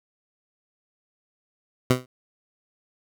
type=tone with exponential decay; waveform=15% pulse; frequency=126.8 Hz; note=B2; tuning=46 cents sharp; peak=-7 dBFS; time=1.9-2.06 s; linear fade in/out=5 ms; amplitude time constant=33 ms; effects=none